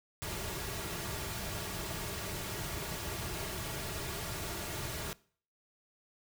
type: noise with comb filter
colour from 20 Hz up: pink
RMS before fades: -39 dBFS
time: 0.22-5.13 s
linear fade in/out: 0 ms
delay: 3.9 ms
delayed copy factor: -0.55
effects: noise-tail reverb RT60 0.5 s tail -22 dB re dry